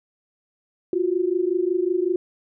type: tone pair together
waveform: sine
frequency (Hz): 346.8 / 372.2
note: F4 / F#4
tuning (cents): -12 / +10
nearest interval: minor second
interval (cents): 122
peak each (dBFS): -22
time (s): 0.93-2.16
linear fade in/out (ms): 2
effects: none